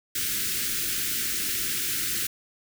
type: band-stop noise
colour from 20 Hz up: white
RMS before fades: -28 dBFS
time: 0.15-2.27 s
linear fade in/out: 5 ms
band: 420 to 1400 Hz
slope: 48 dB/octave
effects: none